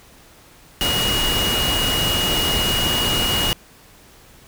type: tone in noise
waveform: sine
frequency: 2883 Hz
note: F#7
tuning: 46 cents flat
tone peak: -20 dBFS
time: 0.81-3.53 s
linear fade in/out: 0 ms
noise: pink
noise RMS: -22 dBFS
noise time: 0.81-3.53 s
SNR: -1 dB
effects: pink hiss -48 dBFS RMS until 4.47 s